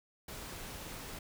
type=noise; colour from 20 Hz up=pink; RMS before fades=-45 dBFS; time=0.28-1.19 s; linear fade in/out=5 ms; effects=none